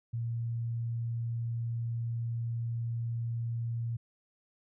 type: tone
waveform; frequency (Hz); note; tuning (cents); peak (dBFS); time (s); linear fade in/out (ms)
sine; 116.54; A#2; 0; -31; 0.13-3.97; 10
effects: none

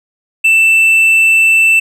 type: tone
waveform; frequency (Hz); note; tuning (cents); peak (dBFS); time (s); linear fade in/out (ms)
triangle; 2660; E7; +15; -4; 0.44-1.8; 10
effects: none

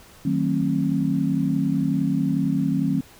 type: chord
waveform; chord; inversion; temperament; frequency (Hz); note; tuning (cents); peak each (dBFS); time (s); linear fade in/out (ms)
sine; D# diminished seventh; none; just; 155.56 / 186.68 / 224 / 268.8; D#3 / F#3 / A3 / C4; 0 / +16 / +31 / +47; -25 / -25 / -27 / -23; 0.25-3.01; 5
effects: pink hiss -49 dBFS RMS until 3.19 s

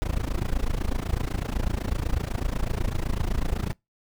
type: noise with amplitude modulation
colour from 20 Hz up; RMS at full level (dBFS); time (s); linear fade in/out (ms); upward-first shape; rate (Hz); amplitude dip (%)
brown; -22; 0.02-3.73; 0; sine; 28; 95
effects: noise-tail reverb RT60 0.2 s tail -25 dB re dry

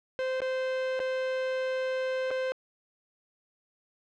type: tone with dropouts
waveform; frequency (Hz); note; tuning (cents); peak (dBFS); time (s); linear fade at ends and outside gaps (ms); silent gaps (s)
45% pulse; 519; C5; -14; -28; 0.19-2.52; 0; 0.404-0.418 / 0.993-1.001 / 2.306-2.312
effects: low-pass 3000 Hz 12 dB/octave

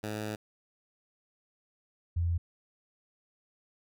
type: tone pair in turn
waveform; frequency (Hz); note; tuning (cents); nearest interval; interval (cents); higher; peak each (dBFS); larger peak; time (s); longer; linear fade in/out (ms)
10% pulse / sine; 106.8 / 85.32; G#2 / F2; +49 / -40; major third; 389; first; -26 / -26; neither; 0.03-0.36 / 2.16-2.38; first; 10
effects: none

